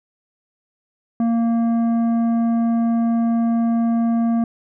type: tone with tanh clipping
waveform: triangle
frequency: 231.1 Hz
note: A#3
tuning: 15 cents flat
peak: -17 dBFS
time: 1.2-4.44 s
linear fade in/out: 2 ms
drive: 13 dB
effects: none